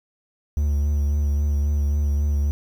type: tone with vibrato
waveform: triangle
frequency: 72.5 Hz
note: D2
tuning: 22 cents flat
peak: -16 dBFS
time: 0.57-2.51 s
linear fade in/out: 0 ms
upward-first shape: sine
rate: 3.7 Hz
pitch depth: 28 cents each way
effects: 8-bit